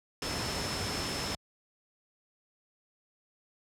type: tone in noise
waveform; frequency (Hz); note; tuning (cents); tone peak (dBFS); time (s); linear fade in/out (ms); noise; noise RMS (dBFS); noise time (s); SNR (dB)
sine; 5274; E8; 0; -39; 0.22-1.35; 2; pink; -34; 0.22-1.35; -8
effects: high-pass 60 Hz 12 dB/octave + low-pass 9000 Hz 12 dB/octave